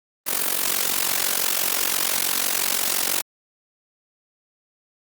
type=noise with amplitude modulation; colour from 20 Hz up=white; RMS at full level=-19 dBFS; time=0.26-3.22 s; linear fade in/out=20 ms; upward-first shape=sine; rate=45.9 Hz; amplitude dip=80%; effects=high-pass 200 Hz 12 dB/octave + Opus 32 kbps